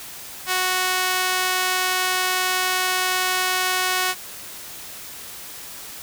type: tone with high-pass filter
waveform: sawtooth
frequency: 369.2 Hz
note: F#4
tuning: 4 cents flat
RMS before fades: -22 dBFS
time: 0.46-4.15 s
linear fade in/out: 50 ms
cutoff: 1100 Hz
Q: 0.68
effects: white hiss -37 dBFS RMS until 6.02 s